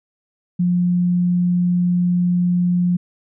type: tone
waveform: sine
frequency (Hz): 177.3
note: F3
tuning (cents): +26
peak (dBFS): -14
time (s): 0.59-2.97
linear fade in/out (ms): 10
effects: none